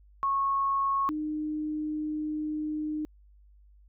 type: tone pair in turn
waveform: sine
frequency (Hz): 1098 / 305.3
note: C#6 / D#4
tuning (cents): -17 / -33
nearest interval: octave + minor seventh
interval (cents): 2216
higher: first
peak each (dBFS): -24 / -29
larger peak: first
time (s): 0.23-1.09 / 1.09-3.05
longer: second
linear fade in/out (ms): 0
effects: added 50 Hz sine -54 dBFS peak until 3.88 s